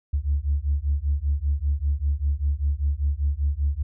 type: beating tone pair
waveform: sine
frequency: 69.3 / 74.4 Hz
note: C#2 / D2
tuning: 0 / +23 cents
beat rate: 5.1 Hz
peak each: -23 dBFS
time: 0.13-3.83 s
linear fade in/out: 10 ms
effects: tanh soft clip ceiling -14 dBFS